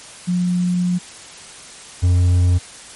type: tone pair in turn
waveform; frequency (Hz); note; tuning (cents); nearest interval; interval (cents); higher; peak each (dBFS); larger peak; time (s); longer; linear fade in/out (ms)
sine / triangle; 178.5 / 89.25; F3 / F2; +38 / +38; octave; 1200; first; -15 / -9; second; 0.27-0.99 / 2.02-2.59; first; 20
effects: white hiss -38 dBFS RMS until 2.95 s + MP3 48 kbps